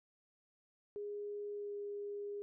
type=tone with pitch glide; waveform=sine; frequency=411.8 to 408.2 Hz; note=G#4 to G#4; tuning=-15 to -30 cents; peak=-40 dBFS; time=0.96-2.42 s; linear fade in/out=0 ms; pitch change=-15 cents; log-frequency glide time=1.53-1.74 s; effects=none